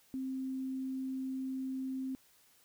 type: tone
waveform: sine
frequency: 262.9 Hz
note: C4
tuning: 8 cents sharp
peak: -35 dBFS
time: 0.14-2.15 s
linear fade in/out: 0 ms
effects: white hiss -66 dBFS RMS until 2.64 s